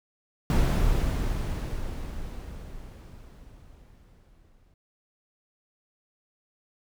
brown noise with exponential decay, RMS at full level -20 dBFS, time 0.5-4.74 s, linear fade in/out 1 ms, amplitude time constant 920 ms, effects none

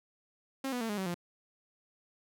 sawtooth tone with pitch steps, 268.6 / 246.3 / 225.9 / 207.1 / 189.93 / 174.17 Hz, C4 / B3 / A3 / G#3 / F#3 / F3, +46 / -5 / +46 / -5 / +46 / -4 cents, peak -29 dBFS, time 0.64-1.144 s, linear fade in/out 5 ms, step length 84 ms, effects none

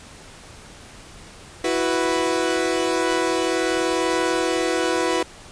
sawtooth chord, E suspended second, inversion none, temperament equal, 329.6 / 370 / 493.9 Hz, E4 / F#4 / B4, 0 / 0 / 0 cents, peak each -20 dBFS, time 1.64-5.23 s, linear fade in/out 5 ms, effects pink hiss -43 dBFS RMS until 5.51 s + resampled to 22050 Hz

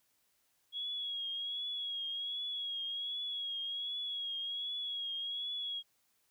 sine tone with vibrato, 3322 Hz, G#7, in tune, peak -36 dBFS, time 0.72-5.83 s, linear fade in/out 50 ms, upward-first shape triangle, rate 1.3 Hz, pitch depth 51 cents each way, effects white hiss -75 dBFS RMS until 6.3 s

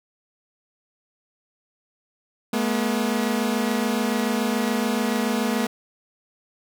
sawtooth tone pair together, 213.9 / 240.9 Hz, A3 / B3, -49 / -43 cents, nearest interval major second, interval 206 cents, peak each -20 dBFS, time 2.53-5.67 s, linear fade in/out 5 ms, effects none

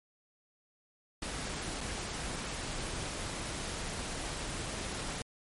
pink noise with dropouts, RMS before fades -38 dBFS, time 1.22-5.22 s, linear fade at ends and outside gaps 2 ms, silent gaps 1.807-1.811 s, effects MP3 48 kbps

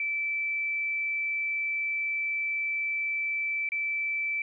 sine tone with dropouts, 2322 Hz, D7, 20 cents flat, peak -27 dBFS, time 0-4.42 s, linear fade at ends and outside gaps 2 ms, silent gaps 3.69-3.719 s, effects none

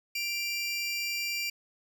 25% pulse tone pair together, 2358 / 2794 Hz, D7 / F7, +6 / 0 cents, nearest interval minor third, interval 294 cents, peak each -27 / -35 dBFS, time 0.15-1.5 s, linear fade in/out 5 ms, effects none

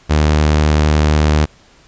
sawtooth tone, 75.9 Hz, D#2, 42 cents flat, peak -6 dBFS, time 0.09-1.46 s, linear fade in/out 20 ms, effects pink hiss -48 dBFS RMS until 1.87 s + resampled to 16000 Hz

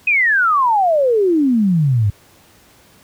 sine exponential sweep, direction down, 2557 to 97 Hz, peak -11 dBFS, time 0.07-2.1 s, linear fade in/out 5 ms, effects pink hiss -49 dBFS RMS until 3.03 s + high-pass 60 Hz 12 dB/octave

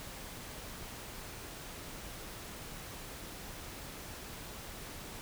silence, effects pink hiss -46 dBFS RMS until 5.21 s

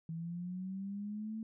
sine linear sweep, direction up, 161.4 to 223.1 Hz, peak -38 dBFS, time 0.09-1.43 s, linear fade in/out 2 ms, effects none

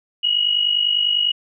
sine tone pair together, 2888 / 2938 Hz, F#7 / F#7, -43 / -13 cents, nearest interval unison, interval 30 cents, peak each -17 / -21 dBFS, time 0.23-1.32 s, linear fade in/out 10 ms, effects none

